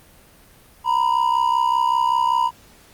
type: ring-modulated tone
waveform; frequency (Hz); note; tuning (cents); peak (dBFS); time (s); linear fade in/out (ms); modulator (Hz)
triangle; 965; B5; -40; -11; 0.84-2.51; 50; 32.6
effects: pink hiss -50 dBFS RMS until 2.93 s + Opus 32 kbps